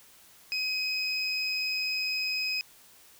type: tone pair together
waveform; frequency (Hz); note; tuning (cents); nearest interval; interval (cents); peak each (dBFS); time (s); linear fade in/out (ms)
triangle; 2524 / 5048; D#7 / D#8; +24 / +24; octave; 1200; -29 / -30; 0.52-2.61; 0
effects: white hiss -56 dBFS RMS until 3.19 s